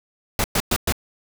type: noise bursts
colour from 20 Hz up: pink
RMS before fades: -20 dBFS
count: 4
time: 0.39-0.924 s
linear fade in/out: 2 ms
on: 51 ms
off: 110 ms
effects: none